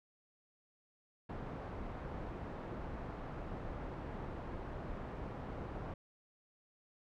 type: low-pass noise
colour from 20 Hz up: pink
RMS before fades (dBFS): -44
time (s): 1.29-5.94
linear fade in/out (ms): 5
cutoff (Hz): 1100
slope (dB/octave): 12
effects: none

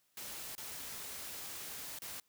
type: noise with dropouts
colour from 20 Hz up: white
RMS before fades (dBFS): -45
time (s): 0.17-2.2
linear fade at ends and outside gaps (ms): 2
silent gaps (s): 0.552-0.579 / 1.988-2.019
effects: white hiss -75 dBFS RMS until 2.28 s

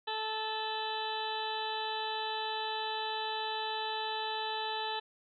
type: harmonic tone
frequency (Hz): 436.8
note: A4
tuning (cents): -13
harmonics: 1 / 2 / 3 / 4 / 6 / 7 / 8 / 9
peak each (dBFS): -42 / -36 / -47 / -43 / -47 / -44 / -44 / -42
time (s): 0.07-5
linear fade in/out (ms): 10
effects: none

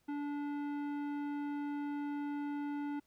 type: tone with tanh clipping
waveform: sine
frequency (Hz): 289.5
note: D4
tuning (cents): -25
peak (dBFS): -38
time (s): 0.08-3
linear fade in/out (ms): 10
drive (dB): 14
effects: pink hiss -75 dBFS RMS until 3.06 s

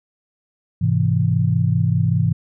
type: chord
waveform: sine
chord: Ab augmented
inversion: none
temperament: equal with one note detuned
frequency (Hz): 103.83 / 128.94 / 164.81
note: Ab2 / C3 / E3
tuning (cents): 0 / -25 / 0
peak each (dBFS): -19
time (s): 0.81-2.33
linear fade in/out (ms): 10
effects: none

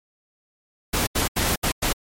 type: noise bursts at uneven times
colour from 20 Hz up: pink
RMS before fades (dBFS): -22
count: 5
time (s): 0.93-1.07 / 1.15-1.28 / 1.36-1.56 / 1.63-1.72 / 1.82-1.93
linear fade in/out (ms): 10
effects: MP3 64 kbps

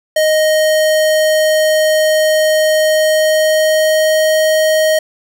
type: tone with pitch glide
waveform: square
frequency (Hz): 622.3 to 626.3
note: D#5 to D#5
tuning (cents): 0 to +11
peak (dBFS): -10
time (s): 0.16-4.99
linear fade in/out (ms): 5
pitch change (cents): +11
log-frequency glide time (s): 2.8-4.39
effects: none

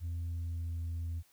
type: tone with pitch glide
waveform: sine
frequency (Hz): 84.6 to 83.44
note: E2 to E2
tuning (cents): +45 to +22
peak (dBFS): -32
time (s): 0-1.23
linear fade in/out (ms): 50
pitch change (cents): -23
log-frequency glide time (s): 0.25-0.8
effects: tanh soft clip ceiling -33 dBFS + white hiss -67 dBFS RMS until 1.32 s

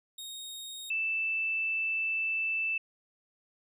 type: tone pair in turn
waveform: sawtooth / sine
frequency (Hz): 3729 / 2645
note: A#7 / E7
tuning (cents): 0 / +5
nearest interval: tritone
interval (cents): 595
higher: first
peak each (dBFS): -37 / -28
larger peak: second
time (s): 0.18-0.9 / 0.9-2.78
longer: second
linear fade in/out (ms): 5
effects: none

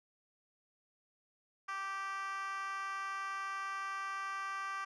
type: tone with high-pass filter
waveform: 10% pulse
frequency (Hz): 390.2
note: G4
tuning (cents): -8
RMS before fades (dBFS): -40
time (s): 1.68-4.85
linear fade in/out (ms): 10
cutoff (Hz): 1200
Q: 3.6
effects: low-pass 6000 Hz 12 dB/octave

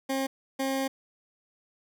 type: tone bursts at uneven times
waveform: 20% pulse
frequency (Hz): 268.4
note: C4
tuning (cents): +44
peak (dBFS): -22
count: 2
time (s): 0.09-0.27 / 0.59-0.88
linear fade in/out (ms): 10
effects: none

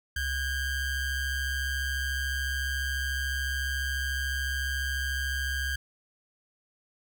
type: ring-modulated tone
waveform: square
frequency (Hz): 780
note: G5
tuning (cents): -9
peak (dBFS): -26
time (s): 0.16-5.76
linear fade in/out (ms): 5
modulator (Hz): 847
effects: none

